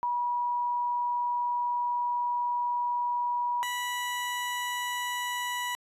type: tone pair in turn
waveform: sine / 20% pulse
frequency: 968 / 979.8 Hz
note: B5 / B5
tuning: -35 / -14 cents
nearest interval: unison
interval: 21 cents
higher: second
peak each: -26 / -25 dBFS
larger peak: second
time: 0.03-3.63 / 3.63-5.75 s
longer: first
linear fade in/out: 0 ms
effects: resampled to 32000 Hz